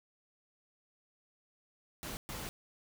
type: noise bursts at uneven times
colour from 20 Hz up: pink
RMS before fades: -42 dBFS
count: 2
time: 2.03-2.17 / 2.29-2.49 s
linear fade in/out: 0 ms
effects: none